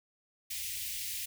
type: band-stop noise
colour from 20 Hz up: white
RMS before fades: -38 dBFS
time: 0.5-1.26 s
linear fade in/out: 10 ms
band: 110 to 2000 Hz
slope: 48 dB/octave
effects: none